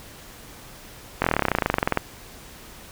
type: slowing click train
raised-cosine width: 0.5 ms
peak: -4 dBFS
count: 23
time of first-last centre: 1.22-1.973 s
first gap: 22 ms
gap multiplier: 1.04
effects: pink hiss -44 dBFS RMS until 2.91 s